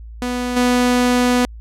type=tone with level steps; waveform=sawtooth; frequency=246.9 Hz; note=B3; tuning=in tune; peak=-16 / -9 dBFS; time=0.22-1.45 s; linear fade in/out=0 ms; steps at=0.56 s; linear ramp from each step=10 ms; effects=added 56 Hz sine -32 dBFS peak until 1.6 s + low-pass 11000 Hz 12 dB/octave